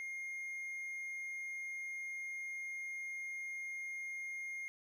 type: tone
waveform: triangle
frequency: 2129 Hz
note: C7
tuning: 30 cents sharp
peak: -39 dBFS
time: 0-4.68 s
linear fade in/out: 0 ms
effects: none